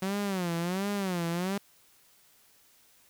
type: tone with vibrato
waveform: sawtooth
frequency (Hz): 185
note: F#3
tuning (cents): 0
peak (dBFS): -25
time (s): 0.02-1.58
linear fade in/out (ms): 5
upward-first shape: sine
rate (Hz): 1.4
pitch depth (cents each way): 170
effects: white hiss -62 dBFS RMS until 3.09 s